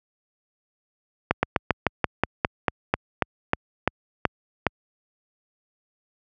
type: slowing click train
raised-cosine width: 0.5 ms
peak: -3 dBFS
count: 15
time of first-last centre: 1.31-4.667 s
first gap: 120 ms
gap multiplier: 1.1
effects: high-pass 60 Hz 12 dB/octave